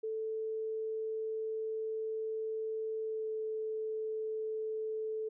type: tone with pitch glide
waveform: sine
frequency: 440 to 437 Hz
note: A4 to A4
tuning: 0 to -12 cents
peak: -34 dBFS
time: 0.03-5.29 s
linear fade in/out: 10 ms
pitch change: -12 cents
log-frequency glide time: 3.02-3.31 s
effects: none